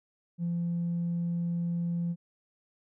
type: tone with tanh clipping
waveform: triangle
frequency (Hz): 171.4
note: F3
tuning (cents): -32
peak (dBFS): -28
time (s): 0.38-2.16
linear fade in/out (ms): 50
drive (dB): 5
effects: none